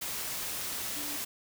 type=tone in noise; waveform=sine; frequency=293.5 Hz; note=D4; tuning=1 cent flat; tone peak=-44 dBFS; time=0.96-1.17 s; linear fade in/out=10 ms; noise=white; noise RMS=-36 dBFS; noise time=0.01-1.25 s; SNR=-11 dB; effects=none